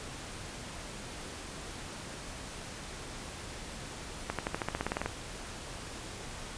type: accelerating click train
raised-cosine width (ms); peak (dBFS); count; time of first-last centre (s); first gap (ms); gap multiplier
0.5; -16; 13; 4.3-5.06; 87; 0.94
effects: pink hiss -43 dBFS RMS until 6.57 s + resampled to 22050 Hz

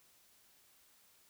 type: silence
effects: white hiss -67 dBFS RMS until 1.29 s

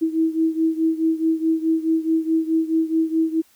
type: beating tone pair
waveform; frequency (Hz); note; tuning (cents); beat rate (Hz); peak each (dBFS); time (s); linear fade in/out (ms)
sine; 321.4 / 326.1; E4 / E4; -44 / -19; 4.7; -19 / -22; 0.01-3.42; 20
effects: white hiss -57 dBFS RMS until 3.55 s

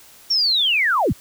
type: linear sweep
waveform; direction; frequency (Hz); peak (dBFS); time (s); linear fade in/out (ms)
sine; down; 5600 to 34.78; -15; 0.3-1.13; 10
effects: white hiss -47 dBFS RMS until 1.2 s

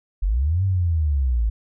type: linear two-way sweep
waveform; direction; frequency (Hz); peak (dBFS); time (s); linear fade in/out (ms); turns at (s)
sine; up then down; 41.24 to 98 to 52.3; -17; 0.22-1.5; 10; 0.64
effects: none

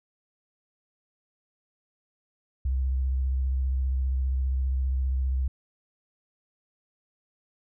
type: tone with vibrato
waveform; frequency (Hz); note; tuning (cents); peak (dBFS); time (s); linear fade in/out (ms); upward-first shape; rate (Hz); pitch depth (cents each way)
sine; 65.41; C2; 0; -23; 2.65-5.48; 5; triangle; 15; 48
effects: none

